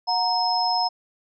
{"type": "tone cluster", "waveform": "sine", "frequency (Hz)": [732, 929, 5170], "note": ["F#5", "A#5", "E8"], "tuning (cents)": [-19, -6, -34], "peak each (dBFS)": -24, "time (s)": [0.07, 0.89], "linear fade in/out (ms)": 20, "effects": []}